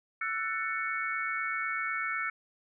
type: chord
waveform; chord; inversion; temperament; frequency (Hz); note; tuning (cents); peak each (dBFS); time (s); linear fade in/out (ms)
sine; F# minor seventh; third; just; 1332 / 1480 / 1776 / 2220; E6 / F#6 / A6 / C#7; +18 / 0 / +16 / +2; -35 / -37 / -38 / -34; 0.21-2.3; 5
effects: none